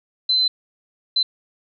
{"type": "tone bursts at uneven times", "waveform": "sine", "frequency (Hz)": 4052, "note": "B7", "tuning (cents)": 44, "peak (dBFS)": -15, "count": 2, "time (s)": [[0.29, 0.48], [1.16, 1.23]], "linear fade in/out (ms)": 5, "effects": []}